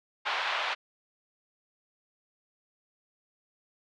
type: band-pass noise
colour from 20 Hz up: pink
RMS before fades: -31 dBFS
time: 0.25-0.75 s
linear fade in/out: 20 ms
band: 740 to 3600 Hz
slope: 24 dB/octave
effects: none